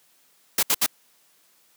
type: noise bursts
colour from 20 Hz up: white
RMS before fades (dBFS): -20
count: 3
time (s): 0.58-0.863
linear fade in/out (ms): 5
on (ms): 49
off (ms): 68
effects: white hiss -61 dBFS RMS until 1.76 s + high-pass 150 Hz 12 dB/octave